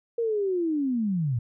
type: linear sweep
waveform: sine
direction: down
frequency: 473.7 to 110 Hz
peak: -23 dBFS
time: 0.18-1.39 s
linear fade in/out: 5 ms
effects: none